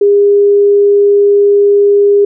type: tone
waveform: sine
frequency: 405.7 Hz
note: G#4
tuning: 41 cents flat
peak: -4 dBFS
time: 0.01-2.25 s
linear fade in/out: 5 ms
effects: none